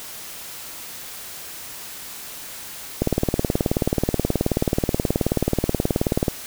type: click train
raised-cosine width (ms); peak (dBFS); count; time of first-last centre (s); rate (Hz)
2; -5; 62; 3.02-6.282; 18.7
effects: white hiss -36 dBFS RMS until 6.46 s